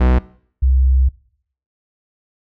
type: tone pair in turn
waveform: 45% pulse / sine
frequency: 62.6 / 65.2 Hz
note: B1 / C2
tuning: +24 / -5 cents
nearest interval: minor second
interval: 71 cents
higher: second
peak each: -10 dBFS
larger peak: neither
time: 0-0.19 / 0.62-1.09 s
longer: second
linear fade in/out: 10 ms
effects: noise-tail reverb RT60 0.6 s tail -21 dB re dry + low-pass 2000 Hz 12 dB/octave